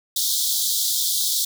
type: high-pass noise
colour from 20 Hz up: pink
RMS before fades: -22 dBFS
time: 0.16-1.45 s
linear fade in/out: 5 ms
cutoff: 3400 Hz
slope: 96 dB/octave
effects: none